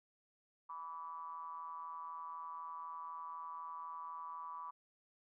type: ring-modulated tone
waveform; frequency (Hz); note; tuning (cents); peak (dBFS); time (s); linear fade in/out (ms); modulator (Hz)
triangle; 82; E2; -9; -39; 0.69-4.71; 10; 1070
effects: none